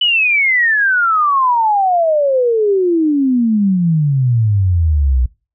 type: exponential sweep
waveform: sine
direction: down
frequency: 3000 to 59.9 Hz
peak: -10 dBFS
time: 0.01-5.26 s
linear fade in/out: 5 ms
effects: noise-tail reverb RT60 0.3 s tail -22 dB re dry